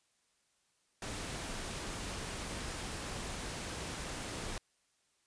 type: noise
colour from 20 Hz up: pink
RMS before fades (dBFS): -41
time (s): 1.02-4.58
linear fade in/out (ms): 2
effects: white hiss -75 dBFS RMS until 5.26 s + resampled to 22050 Hz